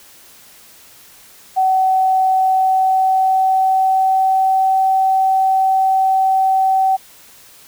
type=tone with pitch glide; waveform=sine; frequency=757 to 764.9 Hz; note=F#5 to G5; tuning=+39 to -43 cents; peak=-11 dBFS; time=1.56-6.97 s; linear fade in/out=20 ms; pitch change=+18 cents; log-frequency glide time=2.33-4.78 s; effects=white hiss -44 dBFS RMS until 7.67 s